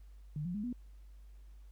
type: tone with pitch steps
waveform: sine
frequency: 150.3 / 176.68 / 207.7 / 244.2 Hz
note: D3 / F3 / G#3 / B3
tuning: +40 / +20 / 0 / -19 cents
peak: -35 dBFS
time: 0.36-0.728 s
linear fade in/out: 2 ms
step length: 92 ms
effects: added 50 Hz sine -51 dBFS peak until 1.71 s + pink hiss -74 dBFS RMS until 1.71 s